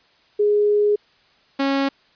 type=tone pair in turn; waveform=sine / sawtooth; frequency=415.3 / 274.6 Hz; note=G#4 / C#4; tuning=0 / -16 cents; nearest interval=perfect fifth; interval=716 cents; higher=first; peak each=-14 dBFS; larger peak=neither; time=0.39-0.96 / 1.59-1.89 s; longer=first; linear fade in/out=10 ms; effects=white hiss -57 dBFS RMS until 2.15 s + resampled to 11025 Hz